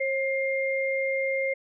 sine tone pair together, 537 / 2114 Hz, C5 / C7, +45 / +17 cents, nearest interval 2 octaves, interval 2372 cents, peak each -26 / -28 dBFS, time 0-1.54 s, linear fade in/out 10 ms, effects none

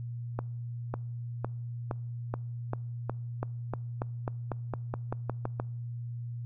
accelerating click train, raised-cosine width 1 ms, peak -18 dBFS, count 18, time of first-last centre 0.39-5.599 s, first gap 550 ms, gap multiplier 0.92, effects noise-tail reverb RT60 0.7 s tail -26 dB re dry + added 119 Hz sine -35 dBFS peak until 6.45 s

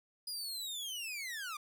sawtooth linear sweep, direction down, 4972 to 1161 Hz, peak -36 dBFS, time 0.27-1.57 s, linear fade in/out 5 ms, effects none

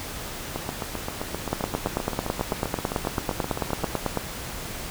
two click trains, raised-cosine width 1 ms, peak -14 / -9 dBFS, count 26 / 25, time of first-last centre 0.56-3.837 / 1.53-4.173 s, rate 7.63 / 9.08 Hz, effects pink hiss -35 dBFS RMS until 4.9 s

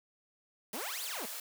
white high-pass noise, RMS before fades -42 dBFS, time 0.73-1.4 s, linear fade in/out 2 ms, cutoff 500 Hz, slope 24 dB/octave
15% pulse exponential two-way sweep, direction up then down, 185 to 4978 to 185 Hz, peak -33 dBFS, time 0.73-1.26 s, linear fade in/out 10 ms, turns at 1.04 s
effects none

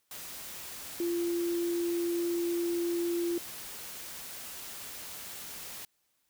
sine tone in noise, 343.8 Hz, F4, 27 cents flat, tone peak -28 dBFS, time 1-3.38 s, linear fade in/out 2 ms, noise white, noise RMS -43 dBFS, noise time 0.11-5.85 s, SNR +12 dB, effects white hiss -75 dBFS RMS until 6.29 s

